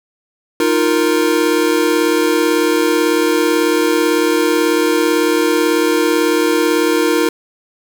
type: chord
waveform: square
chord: Eb suspended second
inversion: none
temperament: equal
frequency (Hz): 311.1 / 349.2 / 466.2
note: Eb4 / F4 / Bb4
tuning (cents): 0 / 0 / 0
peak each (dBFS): -17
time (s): 0.6-7.29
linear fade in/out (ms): 2
effects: none

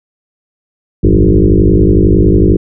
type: tone with frequency modulation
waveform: sine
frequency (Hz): 134.1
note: C3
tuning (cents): +43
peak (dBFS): -4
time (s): 1.03-2.57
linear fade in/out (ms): 10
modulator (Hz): 51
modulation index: 5.3
effects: none

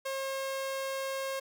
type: tone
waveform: sawtooth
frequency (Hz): 538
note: C5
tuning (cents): +48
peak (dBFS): -29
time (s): 0.05-1.4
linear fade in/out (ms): 10
effects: none

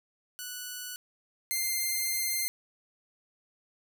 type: tone pair in turn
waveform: 5% pulse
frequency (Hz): 1480 / 2098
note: F#6 / C7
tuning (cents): 0 / +4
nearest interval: tritone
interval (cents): 604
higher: second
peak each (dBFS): -26 / -18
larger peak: second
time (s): 0.39-0.96 / 1.51-2.48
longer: second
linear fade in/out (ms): 0
effects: none

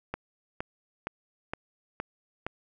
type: click train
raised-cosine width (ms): 0.5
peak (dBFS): -17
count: 6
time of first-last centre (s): 0.14-2.466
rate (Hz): 2.15
effects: none

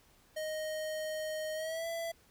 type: tone with pitch glide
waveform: square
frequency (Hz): 622.3 to 667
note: D#5 to E5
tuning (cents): 0 to +20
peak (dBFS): -36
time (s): 0.36-2.12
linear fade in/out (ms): 10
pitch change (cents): +120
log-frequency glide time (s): 1.54-1.87
effects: pink hiss -65 dBFS RMS until 2.3 s

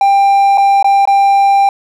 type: tone with dropouts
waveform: triangle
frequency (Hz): 793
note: G5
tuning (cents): +20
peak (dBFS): -4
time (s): 0.01-1.69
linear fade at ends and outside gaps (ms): 2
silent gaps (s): 0.575-0.58 / 0.827-0.844 / 1.054-1.074
effects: none

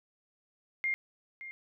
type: tone with echo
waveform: sine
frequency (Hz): 2119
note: C7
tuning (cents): +21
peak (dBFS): -28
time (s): 0.84-0.94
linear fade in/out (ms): 0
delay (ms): 570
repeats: 1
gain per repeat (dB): -13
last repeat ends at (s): 1.51
effects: none

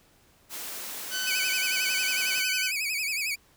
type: high-pass noise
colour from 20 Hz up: white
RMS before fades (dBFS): -37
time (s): 0.49-2.44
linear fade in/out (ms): 50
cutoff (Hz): 210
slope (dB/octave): 24
type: tone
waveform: 15% pulse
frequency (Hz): 1511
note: F#6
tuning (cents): +36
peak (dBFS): -22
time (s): 1.1-2.72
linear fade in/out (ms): 50
type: tone with vibrato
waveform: sawtooth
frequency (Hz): 2396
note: D7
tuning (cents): +34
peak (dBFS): -24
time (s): 1.26-3.36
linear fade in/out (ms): 20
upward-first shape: sine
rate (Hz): 11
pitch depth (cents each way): 130
effects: pink hiss -61 dBFS RMS until 3.56 s

